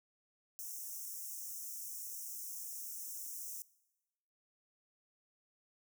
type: high-pass noise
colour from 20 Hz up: white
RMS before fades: -45 dBFS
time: 0.59-3.62 s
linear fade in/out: 0 ms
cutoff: 5500 Hz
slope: 96 dB/octave
effects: noise-tail reverb RT60 1.0 s tail -21 dB re dry